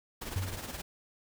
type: noise with tremolo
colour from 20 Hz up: pink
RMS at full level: -38 dBFS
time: 0.21-0.82 s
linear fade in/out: 10 ms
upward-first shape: triangle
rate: 19 Hz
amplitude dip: 65%
type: tone with exponential decay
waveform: sine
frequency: 94.4 Hz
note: F#2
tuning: 35 cents sharp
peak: -27 dBFS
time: 0.36-0.82 s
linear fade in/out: 0 ms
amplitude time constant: 100 ms
effects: none